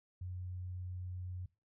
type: tone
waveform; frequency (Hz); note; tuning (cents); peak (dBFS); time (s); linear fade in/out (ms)
sine; 90.8; F#2; -32; -40; 0.21-1.46; 5
effects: noise-tail reverb RT60 0.3 s tail -22 dB re dry